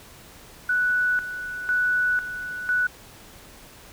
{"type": "tone with tremolo", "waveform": "sine", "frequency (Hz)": 1480, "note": "F#6", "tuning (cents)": 0, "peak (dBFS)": -19, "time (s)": [0.69, 2.87], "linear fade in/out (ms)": 5, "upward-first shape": "square", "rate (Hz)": 1, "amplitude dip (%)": 70, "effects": ["pink hiss -47 dBFS RMS until 3.92 s"]}